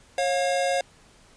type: tone pair together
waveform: square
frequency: 546.1 / 711 Hz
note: C#5 / F5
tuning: -26 / +31 cents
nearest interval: perfect fourth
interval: 457 cents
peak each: -25 / -26 dBFS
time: 0.18-0.81 s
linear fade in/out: 2 ms
effects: pink hiss -55 dBFS RMS until 1.36 s + resampled to 22050 Hz